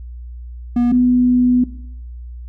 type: tone pair in turn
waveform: triangle / sine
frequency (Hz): 241.4 / 248.3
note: B3 / B3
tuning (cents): -39 / +9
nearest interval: unison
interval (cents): 48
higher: second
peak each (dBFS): -10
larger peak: neither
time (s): 0.76-0.92 / 0.92-1.64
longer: second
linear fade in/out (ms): 5
effects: noise-tail reverb RT60 0.7 s tail -17 dB re dry + added 60 Hz sine -29 dBFS peak until 2.48 s